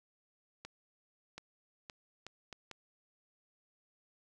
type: accelerating click train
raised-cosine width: 0.2 ms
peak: -28 dBFS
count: 6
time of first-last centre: 0.65-2.713 s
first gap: 730 ms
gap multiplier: 0.71
effects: none